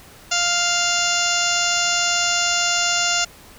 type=harmonic tone with a mistuned harmonic; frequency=698.5 Hz; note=F5; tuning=in tune; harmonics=1 / 2 / 3 / 4 / 5 / 6 / 7 / 8 / 9 / 10; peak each=-27 / -24 / -30 / -24 / -29 / -29 / -29 / -28 / -28 / -24 dBFS; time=0.31-3.25 s; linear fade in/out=10 ms; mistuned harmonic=8; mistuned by=-32 cents; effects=pink hiss -45 dBFS RMS until 3.58 s